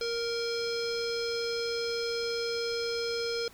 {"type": "tone with low-pass filter", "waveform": "square", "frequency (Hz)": 466.2, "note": "A#4", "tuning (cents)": 0, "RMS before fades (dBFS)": -32, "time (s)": [0.01, 3.48], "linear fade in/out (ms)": 2, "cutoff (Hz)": 4900, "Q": 7, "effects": ["pink hiss -55 dBFS RMS until 3.53 s"]}